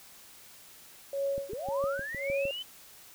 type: tone with tremolo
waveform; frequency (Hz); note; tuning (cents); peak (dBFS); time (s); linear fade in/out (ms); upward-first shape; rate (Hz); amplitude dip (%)
sine; 554.4; C#5; 0; -27; 1.13-2.51; 2; sine; 1.8; 100
type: click train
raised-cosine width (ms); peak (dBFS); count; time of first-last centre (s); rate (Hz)
3; -29; 8; 1.38-2.454; 6.52
type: linear sweep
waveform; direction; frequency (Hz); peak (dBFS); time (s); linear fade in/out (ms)
sine; up; 349.2 to 3083; -35; 1.49-2.63; 10
effects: white hiss -53 dBFS RMS until 3.14 s